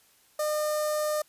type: tone with notch filter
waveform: sawtooth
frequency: 606 Hz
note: D#5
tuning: 46 cents flat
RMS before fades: -28 dBFS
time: 0.39-1.22 s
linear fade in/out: 5 ms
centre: 2700 Hz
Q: 0.59
effects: white hiss -62 dBFS RMS until 1.28 s + resampled to 32000 Hz